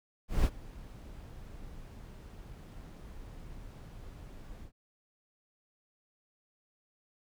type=noise with ADSR envelope; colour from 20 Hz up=brown; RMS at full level=-26 dBFS; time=0.28-4.72 s; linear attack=170 ms; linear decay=46 ms; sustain=-21 dB; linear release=86 ms; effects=none